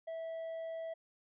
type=tone; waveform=triangle; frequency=654 Hz; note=E5; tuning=14 cents flat; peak=-37 dBFS; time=0.07-0.94 s; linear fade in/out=10 ms; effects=resampled to 8000 Hz